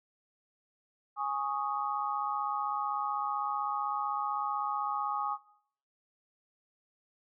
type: chord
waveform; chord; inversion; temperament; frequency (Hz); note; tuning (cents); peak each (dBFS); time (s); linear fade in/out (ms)
sine; Ab suspended fourth; none; equal; 830.6 / 1108.7 / 1244.5; Ab5 / Db6 / Eb6; 0 / 0 / 0; -34 / -35 / -35; 1.16-5.38; 50
effects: noise-tail reverb RT60 0.6 s tail -18 dB re dry